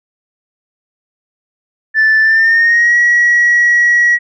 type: tone with pitch glide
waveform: sine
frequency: 1758 to 1917.1 Hz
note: A6 to A#6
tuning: -2 to +48 cents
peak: -5 dBFS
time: 1.94-4.19 s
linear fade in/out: 50 ms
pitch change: +150 cents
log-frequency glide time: 2.21-2.97 s
effects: tanh soft clip ceiling -4 dBFS